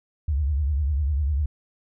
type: tone with vibrato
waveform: sine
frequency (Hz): 71.9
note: D2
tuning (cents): -36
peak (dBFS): -20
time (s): 0.28-1.46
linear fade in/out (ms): 5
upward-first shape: triangle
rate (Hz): 10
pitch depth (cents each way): 200
effects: none